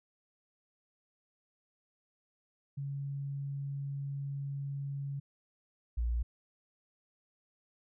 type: tone pair in turn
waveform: sine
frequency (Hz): 139.7 / 58.74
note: C#3 / A#1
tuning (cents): +14 / +14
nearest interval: octave + minor third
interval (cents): 1500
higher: first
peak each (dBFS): -35 / -29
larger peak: second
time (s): 2.77-5.2 / 5.97-6.23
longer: first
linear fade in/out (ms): 10
effects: none